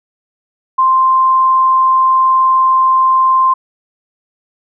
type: tone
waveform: sine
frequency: 1046.5 Hz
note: C6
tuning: in tune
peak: -7 dBFS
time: 0.78-3.54 s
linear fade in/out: 10 ms
effects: none